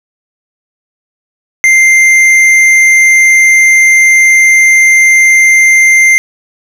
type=tone with tanh clipping; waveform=sine; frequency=2093 Hz; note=C7; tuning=in tune; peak=-4 dBFS; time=1.64-6.18 s; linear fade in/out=0 ms; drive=10 dB; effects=none